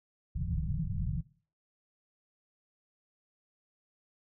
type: low-pass noise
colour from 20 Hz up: white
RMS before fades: -33 dBFS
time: 0.35-1.21 s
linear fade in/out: 10 ms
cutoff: 180 Hz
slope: 96 dB/octave
effects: noise-tail reverb RT60 0.4 s tail -17 dB re dry